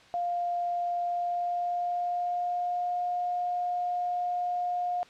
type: tone with pitch glide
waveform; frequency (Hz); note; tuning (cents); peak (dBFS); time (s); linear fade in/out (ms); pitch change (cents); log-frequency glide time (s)
sine; 701 to 712.4; F5 to F5; +6 to +34; -27; 0.14-5.03; 0; +28; 1-3.01
effects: white hiss -55 dBFS RMS until 5.09 s + low-pass 4000 Hz 12 dB/octave